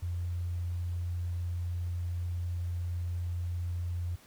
sine tone, 87.31 Hz, F2, in tune, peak -31 dBFS, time 0.02-4.16 s, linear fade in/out 10 ms, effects pink hiss -58 dBFS RMS until 4.26 s

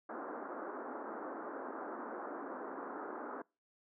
pink band-pass noise, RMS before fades -44 dBFS, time 0.09-3.42 s, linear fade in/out 5 ms, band 250 to 1500 Hz, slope 48 dB/octave, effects noise-tail reverb RT60 0.3 s tail -26 dB re dry

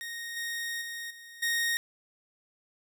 sawtooth tone with level steps, 1862 Hz, A#6, 2 cents flat, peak -33 / -29 / -33 / -43 / -23 dBFS, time 0.01-1.77 s, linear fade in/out 0 ms, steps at 0.36 / 0.81 / 1.1 / 1.42 s, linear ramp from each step 10 ms, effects none

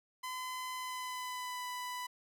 sawtooth tone with pitch glide, 1018 to 993.6 Hz, C6 to B5, -48 to +10 cents, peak -35 dBFS, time 0.23-2.07 s, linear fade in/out 10 ms, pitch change -42 cents, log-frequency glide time 0.74-1.65 s, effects none

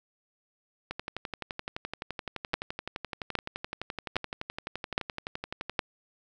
two click trains, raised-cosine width 0.3 ms, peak -18 / -9 dBFS, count 57 / 5, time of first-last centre 0.91-5.696 / 2.54-5.792 s, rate 11.7 / 1.23 Hz, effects none

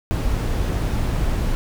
brown noise, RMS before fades -21 dBFS, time 0.11-1.55 s, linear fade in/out 0 ms, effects none

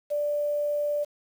sine tone with quantisation, 587.3 Hz, D5, in tune, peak -24 dBFS, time 0.1-1.05 s, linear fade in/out 20 ms, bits 8, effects none

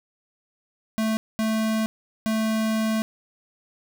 square tone bursts at uneven times, 220 Hz, A3, in tune, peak -22 dBFS, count 3, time 0.98-1.17 / 1.39-1.86 / 2.26-3.02 s, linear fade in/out 0 ms, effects none

